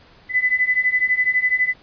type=beating tone pair; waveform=sine; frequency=1997 / 2009 Hz; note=B6 / B6; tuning=+19 / +29 cents; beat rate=12 Hz; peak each=-20 / -18 dBFS; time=0.29-1.74 s; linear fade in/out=50 ms; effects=pink hiss -50 dBFS RMS until 1.82 s + resampled to 11025 Hz